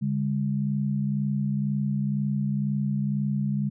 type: tone pair together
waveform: sine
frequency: 141.78 / 203.8 Hz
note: C#3 / G#3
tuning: +39 / -32 cents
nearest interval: tritone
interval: 629 cents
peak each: -26 dBFS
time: 0.01-3.7 s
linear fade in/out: 20 ms
effects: none